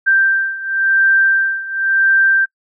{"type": "beating tone pair", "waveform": "sine", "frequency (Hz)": [1571, 1571.94], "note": ["G6", "G6"], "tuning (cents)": [3, 4], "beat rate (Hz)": 0.94, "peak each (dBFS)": [-13, -16], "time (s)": [0.06, 2.46], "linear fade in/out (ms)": 20, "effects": ["noise-tail reverb RT60 0.1 s tail -25 dB re dry"]}